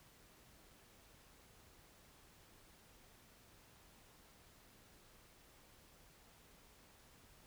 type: silence
effects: pink hiss -65 dBFS RMS until 7.46 s